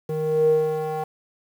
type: tone with band-pass filter sweep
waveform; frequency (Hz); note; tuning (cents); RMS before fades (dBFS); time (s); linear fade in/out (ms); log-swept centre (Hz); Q
square; 155.56; D#3; 0; -22; 0.09-1.04; 5; 360 to 680; 7.5
effects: 8-bit